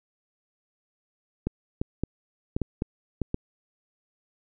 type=clicks; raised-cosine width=3 ms; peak=-13 dBFS; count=8; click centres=1.47 / 1.815 / 2.036 / 2.565 / 2.617 / 2.821 / 3.217 / 3.344 s; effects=none